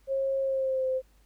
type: tone with pitch glide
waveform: sine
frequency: 540 to 519.8 Hz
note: C#5 to C5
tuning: -45 to -11 cents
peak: -25 dBFS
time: 0.07-1.02 s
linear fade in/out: 50 ms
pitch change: -66 cents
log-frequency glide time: 0.41-0.87 s
effects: added 50 Hz sine -59 dBFS peak until 1.25 s + pink hiss -67 dBFS RMS until 1.25 s